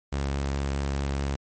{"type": "tone with vibrato", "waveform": "sawtooth", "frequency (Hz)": 69.3, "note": "C#2", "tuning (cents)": 0, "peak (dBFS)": -22, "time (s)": [0.12, 1.36], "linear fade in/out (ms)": 10, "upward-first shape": "triangle", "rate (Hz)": 4.7, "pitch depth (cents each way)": 14, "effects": ["MP3 32 kbps"]}